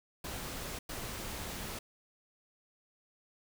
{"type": "noise bursts at uneven times", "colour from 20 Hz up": "pink", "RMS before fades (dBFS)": -41, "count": 2, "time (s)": [[0.24, 0.79], [0.89, 1.79]], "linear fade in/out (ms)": 5, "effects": []}